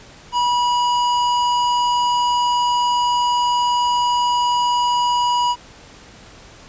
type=tone with hard clipping; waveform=sine; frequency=972 Hz; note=B5; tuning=28 cents flat; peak=-17 dBFS; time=0.32-5.56 s; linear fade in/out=50 ms; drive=14 dB; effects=pink hiss -43 dBFS RMS until 6.68 s + resampled to 16000 Hz